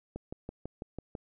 click train, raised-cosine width 2 ms, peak -25 dBFS, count 7, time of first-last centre 0.16-1.152 s, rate 6.05 Hz, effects none

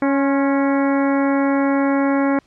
harmonic tone with a mistuned harmonic, 277.2 Hz, C#4, in tune, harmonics 1 / 2 / 3 / 4 / 5 / 6 / 7 / 8, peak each -16 / -22 / -26 / -28 / -30 / -32 / -33 / -34 dBFS, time 0.02-2.39 s, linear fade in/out 2 ms, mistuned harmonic 4, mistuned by -39 cents, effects pink hiss -57 dBFS RMS until 2.46 s + low-pass 6000 Hz 12 dB/octave

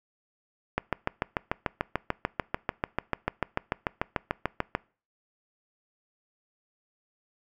click train, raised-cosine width 0.5 ms, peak -10 dBFS, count 28, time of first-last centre 0.78-4.751 s, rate 6.8 Hz, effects noise-tail reverb RT60 0.4 s tail -24 dB re dry

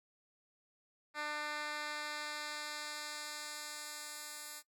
10% pulse tone with band-pass filter sweep, 298.9 Hz, D4, 31 cents sharp, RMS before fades -43 dBFS, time 1.14-4.63 s, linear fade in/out 50 ms, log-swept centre 2100 to 11000 Hz, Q 0.72, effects noise-tail reverb RT60 0.1 s tail -20 dB re dry

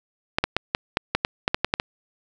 clicks, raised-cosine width 0.3 ms, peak -3 dBFS, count 12, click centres 0.385 / 0.44 / 0.566 / 0.749 / 0.971 / 1.15 / 1.249 / 1.479 / 1.545 / 1.646 / 1.739 / 1.799 s, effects none

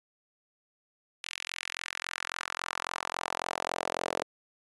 sawtooth tone with high-pass filter sweep, 43.65 Hz, F1, in tune, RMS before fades -36 dBFS, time 1.23-4.24 s, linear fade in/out 10 ms, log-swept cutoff 2600 to 520 Hz, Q 1.8, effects resampled to 22050 Hz

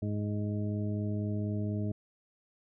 harmonic tone, 104.1 Hz, G#2, 5 cents sharp, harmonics 1 / 2 / 3 / 4 / 6, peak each -32 / -35 / -40 / -44 / -45 dBFS, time 0.02-1.92 s, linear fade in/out 5 ms, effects none

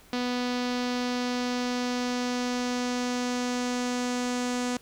sawtooth tone with low-pass filter sweep, 246.9 Hz, B3, in tune, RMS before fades -29 dBFS, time 0.13-4.77 s, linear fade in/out 2 ms, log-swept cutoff 4600 to 7200 Hz, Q 2, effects pink hiss -55 dBFS RMS until 4.81 s

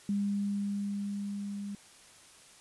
sine tone with level ramp, 201.7 Hz, G3, 50 cents sharp, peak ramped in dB -27 to -36 dBFS, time 0.09-1.75 s, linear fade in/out 2 ms, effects white hiss -56 dBFS RMS until 2.6 s + resampled to 24000 Hz

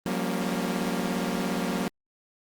sawtooth chord, G half-diminished seventh, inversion third, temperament equal with one note detuned, 178.9 / 196 / 233.1 / 277.2 Hz, F3 / G3 / Bb3 / Db4, +42 / 0 / 0 / 0 cents, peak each -27 / -29 / -27 / -31 dBFS, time 0.06-1.88 s, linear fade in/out 0 ms, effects Opus 32 kbps

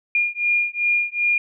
sine beating tone pair, 2417 / 2419.6 Hz, D7 / D#7, +49 / -49 cents, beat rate 2.6 Hz, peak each -21 dBFS, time 0.15-1.38 s, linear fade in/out 2 ms, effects none

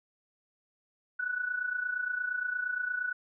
sine tone with amplitude modulation, 1480 Hz, F#6, in tune, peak -27 dBFS, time 1.19-3.13 s, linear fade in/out 10 ms, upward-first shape sine, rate 28.6 Hz, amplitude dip 70%, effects none

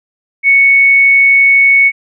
sine tone, 2217 Hz, C#7, in tune, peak -4 dBFS, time 0.43-1.92 s, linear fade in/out 50 ms, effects none

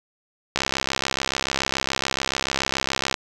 click train, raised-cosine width 0.2 ms, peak -4 dBFS, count 174, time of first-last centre 0.56-3.142 s, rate 67 Hz, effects none

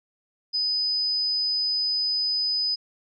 sine tone, 5000 Hz, D#8, 8 cents sharp, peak -22 dBFS, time 0.53-2.76 s, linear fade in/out 20 ms, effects none

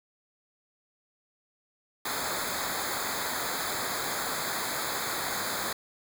pink noise with comb filter, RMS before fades -32 dBFS, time 2.05-5.73 s, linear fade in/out 5 ms, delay 0.35 ms, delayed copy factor -1, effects none

